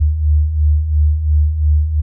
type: beating tone pair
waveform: sine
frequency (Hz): 73.42 / 76.32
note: D2 / D#2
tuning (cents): 0 / -33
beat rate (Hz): 2.9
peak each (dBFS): -18 / -11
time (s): 0-2.02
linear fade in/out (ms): 20
effects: none